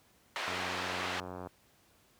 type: band-pass noise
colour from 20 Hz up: pink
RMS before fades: -37 dBFS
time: 0.36-1.2 s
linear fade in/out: 0 ms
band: 800 to 3400 Hz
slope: 12 dB/octave
type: click train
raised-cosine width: 1 ms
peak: -28 dBFS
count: 91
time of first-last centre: 0.48-1.471 s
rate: 90.8 Hz
effects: pink hiss -66 dBFS RMS until 2.19 s + high-pass 60 Hz 12 dB/octave